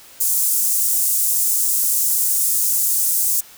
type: high-pass noise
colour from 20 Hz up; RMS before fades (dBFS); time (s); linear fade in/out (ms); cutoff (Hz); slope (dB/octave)
pink; -18; 0.2-3.41; 10; 7700; 24
effects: white hiss -44 dBFS RMS until 3.57 s